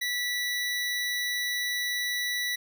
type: tone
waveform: 25% pulse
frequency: 1959 Hz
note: B6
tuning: 15 cents flat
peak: -24 dBFS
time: 0.01-2.56 s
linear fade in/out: 10 ms
effects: none